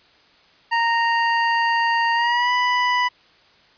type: tone with pitch glide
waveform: 25% pulse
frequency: 928 to 988.9 Hz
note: A#5 to B5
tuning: -8 to +2 cents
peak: -13 dBFS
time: 0.71-3.09 s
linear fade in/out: 20 ms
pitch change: +110 cents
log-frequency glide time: 2.14-2.52 s
effects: white hiss -54 dBFS RMS until 3.77 s + resampled to 11025 Hz